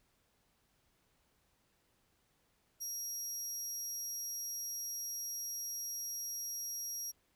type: tone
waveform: 30% pulse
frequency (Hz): 5660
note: F8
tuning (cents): +22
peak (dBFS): -35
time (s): 2.8-7.12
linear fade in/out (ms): 20
effects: pink hiss -75 dBFS RMS until 7.35 s